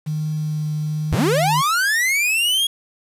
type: tone with vibrato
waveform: sine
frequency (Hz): 153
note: D#3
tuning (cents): -29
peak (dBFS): -20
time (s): 0.06-1.62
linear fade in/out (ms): 20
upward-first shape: triangle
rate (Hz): 1.1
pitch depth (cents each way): 13
type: linear sweep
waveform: 45% pulse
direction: up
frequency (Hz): 52.7 to 3322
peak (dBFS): -16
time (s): 1.12-2.67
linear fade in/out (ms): 5
effects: resampled to 32000 Hz + 7-bit